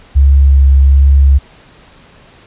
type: tone with vibrato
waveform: sine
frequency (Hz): 68.6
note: C#2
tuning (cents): -17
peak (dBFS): -3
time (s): 0.15-1.39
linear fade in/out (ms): 20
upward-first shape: sine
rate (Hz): 1.3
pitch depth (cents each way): 14
effects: pink hiss -42 dBFS RMS until 2.46 s + resampled to 8000 Hz